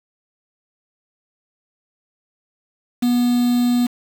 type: tone with quantisation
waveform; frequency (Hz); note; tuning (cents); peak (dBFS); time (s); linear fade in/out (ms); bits
triangle; 243.7; B3; -23; -12; 3.02-3.87; 10; 5
effects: none